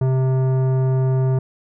sine tone with tanh clipping, 130.8 Hz, C3, in tune, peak -17 dBFS, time 0.01-1.39 s, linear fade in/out 5 ms, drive 14 dB, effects none

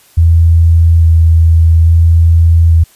sine tone with vibrato, 82.41 Hz, E2, in tune, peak -3 dBFS, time 0.17-2.84 s, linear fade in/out 10 ms, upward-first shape square, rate 0.59 Hz, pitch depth 12 cents each way, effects white hiss -45 dBFS RMS until 2.95 s + resampled to 32000 Hz

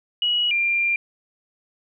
sine tone pair in turn, 2914 / 2385 Hz, F#7 / D7, -27 / +26 cents, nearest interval minor third, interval 347 cents, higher first, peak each -18 dBFS, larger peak neither, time 0.22-0.51 / 0.51-0.96 s, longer second, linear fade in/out 2 ms, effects none

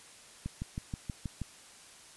click train, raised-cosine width 5 ms, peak -23 dBFS, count 7, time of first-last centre 0.46-1.417 s, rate 6.27 Hz, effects white hiss -54 dBFS RMS until 2.16 s + resampled to 24000 Hz

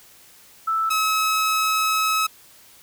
sine / sawtooth tone pair in turn, 1318.5 / 1286.2 Hz, E6 / E6, 0 / -43 cents, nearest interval unison, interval 43 cents, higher first, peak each -19 / -15 dBFS, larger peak second, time 0.67-0.9 / 0.9-2.27 s, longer second, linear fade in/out 10 ms, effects white hiss -50 dBFS RMS until 2.82 s

